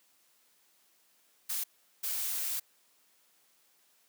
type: noise bursts at uneven times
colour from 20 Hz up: blue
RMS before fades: -34 dBFS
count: 2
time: 1.49-1.64 / 2.03-2.6 s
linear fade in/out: 10 ms
effects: white hiss -68 dBFS RMS until 4.08 s + high-pass 200 Hz 12 dB/octave